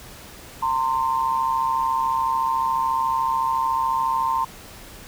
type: tone pair together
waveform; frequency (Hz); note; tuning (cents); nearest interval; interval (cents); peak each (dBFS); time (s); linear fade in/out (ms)
sine; 912.6 / 1046.5; A#5 / C6; -37 / 0; major second; 237; -22; 0.62-4.45; 10
effects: pink hiss -42 dBFS RMS until 5.07 s